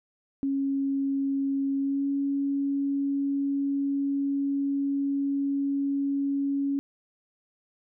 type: tone with pitch glide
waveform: sine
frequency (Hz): 274.6 to 278.8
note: C#4 to C#4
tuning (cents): -16 to +10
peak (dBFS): -24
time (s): 0.43-6.79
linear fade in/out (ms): 0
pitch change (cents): +26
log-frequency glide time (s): 1.78-2.07
effects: none

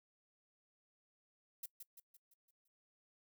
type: noise with echo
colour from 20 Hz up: violet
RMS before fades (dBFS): -45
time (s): 1.63-1.66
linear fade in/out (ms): 5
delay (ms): 170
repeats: 6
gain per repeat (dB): -6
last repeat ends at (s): 2.68
effects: noise-tail reverb RT60 0.1 s tail -21 dB re dry

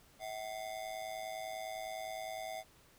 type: ring-modulated tone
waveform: square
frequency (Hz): 701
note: F5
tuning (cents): +6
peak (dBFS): -38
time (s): 0.19-2.64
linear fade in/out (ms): 50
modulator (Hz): 54.9
effects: pink hiss -64 dBFS RMS until 2.98 s

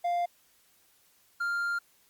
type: tone pair in turn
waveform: triangle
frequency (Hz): 698.5 / 1397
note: F5 / F6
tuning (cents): 0 / 0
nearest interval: octave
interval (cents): 1200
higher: second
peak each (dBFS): -24 / -26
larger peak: first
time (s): 0.04-0.26 / 1.4-1.79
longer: second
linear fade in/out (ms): 10
effects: white hiss -65 dBFS RMS until 2.09 s + Opus 48 kbps

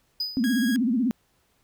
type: tone with exponential decay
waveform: triangle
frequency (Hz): 4978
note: D#8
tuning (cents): 0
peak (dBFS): -22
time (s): 0.2-0.59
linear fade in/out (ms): 5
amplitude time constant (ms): 84
type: tone with vibrato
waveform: sine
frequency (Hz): 242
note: B3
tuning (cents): -35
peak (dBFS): -20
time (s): 0.37-1.11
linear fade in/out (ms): 0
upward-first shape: sine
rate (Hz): 16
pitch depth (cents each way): 190
type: tone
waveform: sawtooth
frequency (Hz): 1647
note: G#6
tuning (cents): -15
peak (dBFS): -26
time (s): 0.44-0.76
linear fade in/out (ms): 0
effects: pink hiss -67 dBFS RMS until 1.63 s

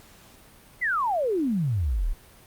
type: exponential sweep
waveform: sine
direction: down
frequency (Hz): 2100 to 30.87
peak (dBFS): -22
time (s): 0.81-2.14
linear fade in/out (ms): 20
effects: pink hiss -52 dBFS RMS until 2.46 s + Opus 48 kbps

